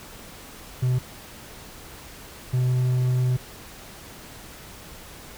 triangle tone bursts at uneven times, 126.4 Hz, B2, 41 cents sharp, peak -17 dBFS, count 2, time 0.82-0.99 / 2.53-3.37 s, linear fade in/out 10 ms, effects pink hiss -43 dBFS RMS until 5.37 s

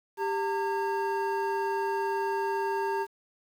triangle tone cluster, 394.4 / 909 / 1631 Hz, G4 / A#5 / G#6, +11 / -44 / -32 cents, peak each -28 / -28 / -37 dBFS, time 0.17-3.07 s, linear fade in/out 50 ms, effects 9-bit

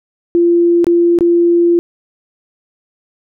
sine tone with dropouts, 343.8 Hz, F4, 27 cents flat, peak -7 dBFS, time 0.35-1.79 s, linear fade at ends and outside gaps 0 ms, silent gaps 0.844-0.868 / 1.188-1.208 s, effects none

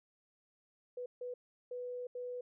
sine tone bursts at uneven times, 493.9 Hz, B4, in tune, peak -39 dBFS, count 4, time 0.97-1.06 / 1.21-1.34 / 1.71-2.07 / 2.15-2.41 s, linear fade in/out 5 ms, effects none

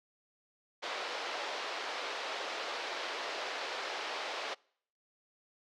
pink band-pass noise, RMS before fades -39 dBFS, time 0.82-4.55 s, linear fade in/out 20 ms, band 450 to 4800 Hz, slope 24 dB/octave, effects noise-tail reverb RT60 0.6 s tail -26 dB re dry

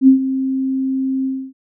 sine tone with ADSR envelope, 264.9 Hz, C4, 22 cents sharp, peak -3 dBFS, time 0.01-1.53 s, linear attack 65 ms, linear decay 110 ms, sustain -13 dB, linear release 280 ms, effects none

